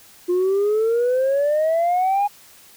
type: exponential sweep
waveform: sine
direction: up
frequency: 350.5 to 828 Hz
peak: -14 dBFS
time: 0.28-2.28 s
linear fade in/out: 20 ms
effects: tanh soft clip ceiling -14 dBFS + white hiss -48 dBFS RMS until 2.76 s